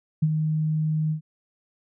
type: tone with ADSR envelope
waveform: sine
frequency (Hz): 155.56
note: D#3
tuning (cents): 0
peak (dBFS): -15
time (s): 0.22-1.21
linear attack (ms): 10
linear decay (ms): 46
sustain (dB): -6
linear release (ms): 100
effects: none